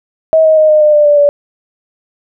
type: tone with pitch steps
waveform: sine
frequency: 639 / 629.8 / 620.8 / 611.9 / 603.1 / 594.5 / 586 / 577.6 Hz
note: D#5 / D#5 / D#5 / D#5 / D5 / D5 / D5 / D5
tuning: +46 / +21 / -4 / -29 / +46 / +21 / -4 / -29 cents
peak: -4 dBFS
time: 0.33-1.29 s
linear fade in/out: 0 ms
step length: 120 ms
effects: none